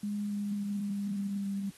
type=tone with pitch steps; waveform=sine; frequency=205.9 / 204.2 / 202.6 / 201 / 199.35 / 197.74 Hz; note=G#3 / G#3 / G#3 / G3 / G3 / G3; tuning=-15 / -29 / -43 / +44 / +29 / +15 cents; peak=-31 dBFS; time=0.03-1.71 s; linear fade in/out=5 ms; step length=280 ms; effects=white hiss -57 dBFS RMS until 1.77 s + AAC 32 kbps